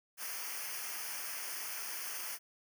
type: noise with comb filter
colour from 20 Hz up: white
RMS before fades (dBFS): -41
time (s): 0.17-2.39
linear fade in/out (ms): 50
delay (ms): 0.26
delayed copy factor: -0.9
effects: none